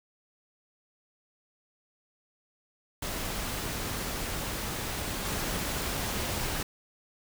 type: noise with level steps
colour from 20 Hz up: pink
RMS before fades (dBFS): -34 / -32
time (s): 3.02-6.63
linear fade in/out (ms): 5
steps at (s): 5.25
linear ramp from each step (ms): 2
effects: none